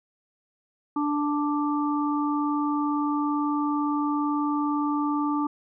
harmonic tone, 293.7 Hz, D4, in tune, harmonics 1 / 3 / 4, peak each -24 / -31 / -30 dBFS, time 0.96-5.47 s, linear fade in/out 5 ms, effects none

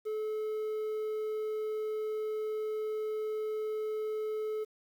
triangle tone with quantisation, 431.3 Hz, A4, 35 cents flat, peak -30 dBFS, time 0.05-4.65 s, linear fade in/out 20 ms, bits 10, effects none

